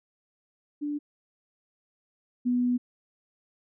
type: tone pair in turn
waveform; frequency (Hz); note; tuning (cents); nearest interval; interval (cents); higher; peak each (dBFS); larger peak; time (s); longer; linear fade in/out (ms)
sine; 293.2 / 246.2; D4 / B3; -3 / -5; minor third; 302; first; -28 / -22; second; 0.81-0.99 / 2.45-2.78; second; 20
effects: none